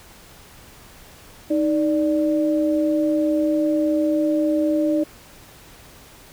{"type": "tone pair together", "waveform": "sine", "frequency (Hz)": [311.1, 587.3], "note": ["D#4", "D5"], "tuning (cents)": [0, 0], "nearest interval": "major seventh", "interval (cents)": 1100, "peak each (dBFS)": [-18, -22], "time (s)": [1.5, 5.04], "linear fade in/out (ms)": 10, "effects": ["pink hiss -46 dBFS RMS until 6.32 s"]}